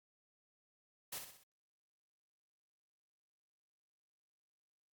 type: noise with echo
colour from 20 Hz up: white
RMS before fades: -43 dBFS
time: 1.12-1.19 s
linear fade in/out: 10 ms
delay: 62 ms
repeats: 4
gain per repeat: -6 dB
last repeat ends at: 1.438 s
effects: Opus 48 kbps